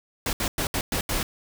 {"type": "noise bursts at uneven times", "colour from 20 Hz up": "pink", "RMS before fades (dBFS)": -26, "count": 6, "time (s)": [[0.26, 0.33], [0.4, 0.48], [0.58, 0.67], [0.74, 0.81], [0.92, 1.01], [1.09, 1.23]], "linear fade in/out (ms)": 2, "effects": []}